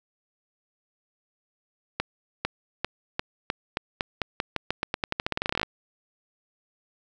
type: accelerating click train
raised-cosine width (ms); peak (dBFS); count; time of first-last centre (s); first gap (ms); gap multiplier
0.3; -9; 28; 2-5.631; 450; 0.88
effects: none